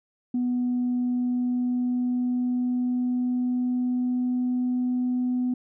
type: tone with pitch glide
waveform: sine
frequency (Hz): 246.9 to 249.6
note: B3 to B3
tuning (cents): 0 to +19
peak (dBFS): -21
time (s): 0.34-5.54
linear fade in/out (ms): 5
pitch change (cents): +19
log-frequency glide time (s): 0.97-4.68
effects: tanh soft clip ceiling -19 dBFS